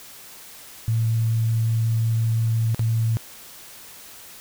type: tone with dropouts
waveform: sine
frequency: 113.2 Hz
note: A2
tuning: 50 cents sharp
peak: -18 dBFS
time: 0.88-3.17 s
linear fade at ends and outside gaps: 0 ms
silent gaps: 2.746-2.794 s
effects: white hiss -43 dBFS RMS until 4.4 s